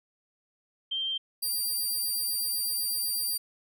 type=tone pair in turn; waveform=sine / 10% pulse; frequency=3155 / 4727 Hz; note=G7 / D8; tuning=+10 / +10 cents; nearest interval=perfect fifth; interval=700 cents; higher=second; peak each=-28 / -21 dBFS; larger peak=second; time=0.91-1.18 / 1.42-3.38 s; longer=second; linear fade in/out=10 ms; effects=none